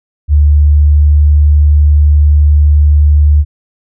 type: tone with pitch glide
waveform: sine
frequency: 73.6 to 74.03 Hz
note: D2 to D2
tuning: +4 to +14 cents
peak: -3 dBFS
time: 0.28-3.45 s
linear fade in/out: 50 ms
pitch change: +10 cents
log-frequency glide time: 0.39-1.14 s
effects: none